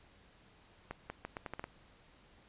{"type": "accelerating click train", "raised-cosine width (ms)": 0.5, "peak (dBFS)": -25, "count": 8, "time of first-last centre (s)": [0.91, 1.641], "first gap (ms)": 190, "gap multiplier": 0.79, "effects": ["pink hiss -63 dBFS RMS until 2.48 s", "resampled to 8000 Hz"]}